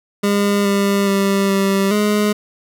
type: tone with pitch steps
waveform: 25% pulse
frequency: 202.6 / 199.7 / 197.1 / 195.6 / 208.9 Hz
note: G#3 / G3 / G3 / G3 / G#3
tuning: -43 / +32 / +10 / -4 / +10 cents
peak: -10 dBFS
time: 0.23-2.33 s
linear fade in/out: 10 ms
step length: 420 ms
effects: none